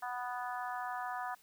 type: harmonic tone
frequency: 246.9 Hz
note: B3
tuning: in tune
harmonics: 3 / 4 / 5 / 6 / 7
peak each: -40 / -42 / -44 / -46 / -47 dBFS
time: 0.02-1.35 s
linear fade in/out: 10 ms
effects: white hiss -65 dBFS RMS until 1.42 s